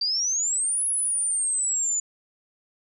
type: exponential two-way sweep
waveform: sine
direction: up then down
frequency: 4632 to 10548 to 6950 Hz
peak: -22 dBFS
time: 0.01-2 s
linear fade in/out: 5 ms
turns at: 0.86 s
effects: none